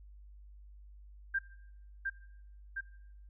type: tone with echo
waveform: sine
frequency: 1587 Hz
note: G6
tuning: 21 cents sharp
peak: -29 dBFS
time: 1.34-1.39 s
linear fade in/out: 10 ms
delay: 710 ms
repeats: 2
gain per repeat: -3 dB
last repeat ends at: 2.81 s
effects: noise-tail reverb RT60 0.8 s tail -19 dB re dry + added 50 Hz sine -51 dBFS peak until 3.29 s